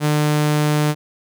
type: tone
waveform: sawtooth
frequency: 150 Hz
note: D3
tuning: 37 cents sharp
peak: -11 dBFS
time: 0-0.95 s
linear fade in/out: 50 ms
effects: none